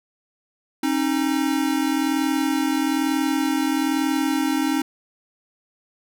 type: tone pair together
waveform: square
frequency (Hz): 270 / 311.1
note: C#4 / D#4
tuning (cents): -45 / 0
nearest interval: major second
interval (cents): 245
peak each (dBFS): -23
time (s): 0.83-4.82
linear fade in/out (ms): 5
effects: none